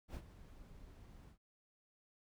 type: noise with ADSR envelope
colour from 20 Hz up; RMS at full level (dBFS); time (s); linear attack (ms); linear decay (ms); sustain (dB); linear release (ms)
brown; -43; 0.08-1.38; 70; 63; -14; 91
effects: none